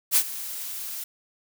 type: noise with ADSR envelope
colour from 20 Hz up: blue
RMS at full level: -17 dBFS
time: 0.11-1.04 s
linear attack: 56 ms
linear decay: 62 ms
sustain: -17 dB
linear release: 5 ms
effects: none